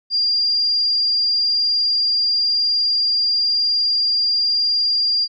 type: tone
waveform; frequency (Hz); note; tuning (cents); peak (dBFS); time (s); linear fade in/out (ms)
sine; 4793; D8; +34; -15; 0.1-5.28; 50
effects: none